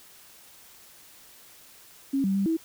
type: tone with pitch steps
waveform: sine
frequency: 273 / 194 / 196.9 / 325.1 Hz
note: C#4 / G3 / G3 / E4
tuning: -26 / -18 / +8 / -24 cents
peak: -22 dBFS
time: 2.13-2.57 s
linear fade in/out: 10 ms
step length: 110 ms
effects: white hiss -52 dBFS RMS until 2.64 s